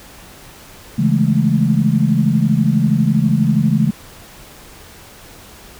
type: chord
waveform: sine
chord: A major seventh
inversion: first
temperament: equal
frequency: 138.59 / 164.81 / 207.7 / 220 Hz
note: C#3 / E3 / G#3 / A3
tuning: 0 / 0 / 0 / 0 cents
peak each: -17 dBFS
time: 0.98-3.91 s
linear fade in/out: 10 ms
effects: pink hiss -40 dBFS RMS until 5.79 s